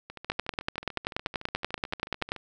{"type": "two click trains", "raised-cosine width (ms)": 0.3, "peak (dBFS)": [-11, -24], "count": [22, 32], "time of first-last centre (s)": [[0.3, 2.319], [0.1, 2.363]], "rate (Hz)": [10.4, 13.7], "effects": []}